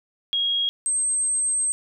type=tone pair in turn; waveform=sine; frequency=3284 / 8323 Hz; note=G#7 / C9; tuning=-20 / -10 cents; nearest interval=octave + major third; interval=1610 cents; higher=second; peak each=-20 dBFS; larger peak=neither; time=0.33-0.69 / 0.86-1.72 s; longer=second; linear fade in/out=0 ms; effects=none